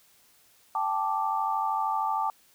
sine chord, G suspended second, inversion none, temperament equal with one note detuned, 784 / 877 / 1174.7 Hz, G5 / A5 / D6, 0 / -6 / 0 cents, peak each -31 / -28 / -30 dBFS, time 0.75-2.3 s, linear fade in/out 2 ms, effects white hiss -61 dBFS RMS until 2.54 s

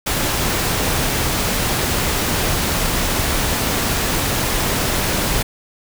pink noise, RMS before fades -19 dBFS, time 0.06-5.43 s, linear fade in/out 10 ms, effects none

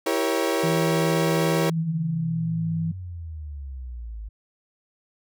35% pulse chord, E diminished seventh, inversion none, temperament equal with one note detuned, 329.6 / 392 / 474.6 / 554.4 Hz, E4 / G4 / Bb4 / Db5, 0 / 0 / +31 / 0 cents, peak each -25 / -26 / -25 / -26 dBFS, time 0.06-1.7 s, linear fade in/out 5 ms
sine tone, 163.6 Hz, E3, 13 cents flat, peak -23 dBFS, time 0.63-2.92 s, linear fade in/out 10 ms
sine exponential sweep, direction down, 160 to 51.6 Hz, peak -32 dBFS, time 1.76-4.29 s, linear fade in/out 10 ms
effects none

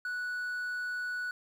triangle tone with quantisation, 1476 Hz, F#6, 5 cents flat, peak -31 dBFS, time 0.05-1.31 s, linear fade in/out 2 ms, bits 10, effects none

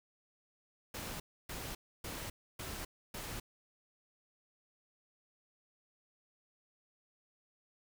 pink noise bursts, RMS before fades -43 dBFS, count 5, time 0.94-3.4 s, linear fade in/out 5 ms, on 260 ms, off 290 ms, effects none

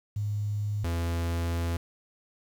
sine / 45% pulse tone pair in turn, 103.83 / 84.52 Hz, G#2 / E2, 0 / +44 cents, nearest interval major third, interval 356 cents, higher first, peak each -27 dBFS, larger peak neither, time 0.16-0.84 / 0.84-1.77 s, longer second, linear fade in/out 5 ms, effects 9-bit

